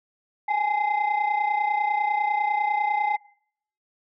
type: tone cluster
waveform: sine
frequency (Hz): 818 / 848 / 2072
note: G#5 / G#5 / C7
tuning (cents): -26 / +36 / -17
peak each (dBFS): -24 / -23 / -29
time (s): 0.48-3.17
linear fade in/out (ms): 10
effects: noise-tail reverb RT60 0.7 s tail -26 dB re dry + tanh soft clip ceiling -15 dBFS